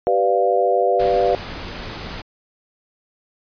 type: chord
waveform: sine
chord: G dominant seventh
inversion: none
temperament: equal with one note detuned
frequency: 386.8 / 493.9 / 587.3 / 698.5 Hz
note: G4 / B4 / D5 / F5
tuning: -23 / 0 / 0 / 0 cents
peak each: -21 / -19 / -21 / -19 dBFS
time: 0.07-1.35 s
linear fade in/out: 0 ms
type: noise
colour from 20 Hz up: pink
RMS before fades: -31 dBFS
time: 0.99-2.22 s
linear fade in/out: 10 ms
effects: resampled to 11025 Hz